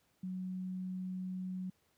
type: tone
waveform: sine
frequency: 185 Hz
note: F#3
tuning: in tune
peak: -37 dBFS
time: 0.23-1.7 s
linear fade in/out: 5 ms
effects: pink hiss -74 dBFS RMS until 1.97 s + high-pass 80 Hz 12 dB/octave